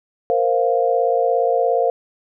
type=chord; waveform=sine; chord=Bb suspended second; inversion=none; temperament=equal; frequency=466.2 / 523.3 / 698.5 Hz; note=Bb4 / C5 / F5; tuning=0 / 0 / 0 cents; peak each=-19 dBFS; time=0.3-1.9 s; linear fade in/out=0 ms; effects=none